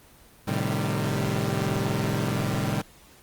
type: chord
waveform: sawtooth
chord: A half-diminished seventh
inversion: none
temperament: equal with one note detuned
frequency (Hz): 110 / 130.81 / 152.45 / 196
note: A2 / C3 / Eb3 / G3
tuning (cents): 0 / 0 / -35 / 0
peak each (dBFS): -26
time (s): 0.47-2.82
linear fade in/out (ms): 10
effects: pink hiss -53 dBFS RMS until 3.22 s + Opus 24 kbps